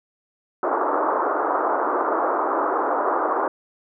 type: band-pass noise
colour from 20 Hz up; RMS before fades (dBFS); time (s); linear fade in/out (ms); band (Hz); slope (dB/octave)
white; -22; 0.63-3.48; 2; 300 to 1300; 48
effects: none